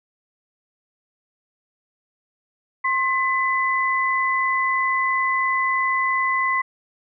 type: tone pair together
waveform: sine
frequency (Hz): 1064 / 2007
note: C6 / B6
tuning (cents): +29 / +27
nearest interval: major seventh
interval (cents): 1098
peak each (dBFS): -21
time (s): 2.84-6.62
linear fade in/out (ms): 10
effects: none